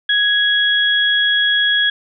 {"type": "tone pair together", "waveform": "sine", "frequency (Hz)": [1663, 3326], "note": ["G#6", "G#7"], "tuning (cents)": [2, 2], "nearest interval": "octave", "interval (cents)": 1200, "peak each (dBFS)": -15, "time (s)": [0.09, 1.9], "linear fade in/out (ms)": 5, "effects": []}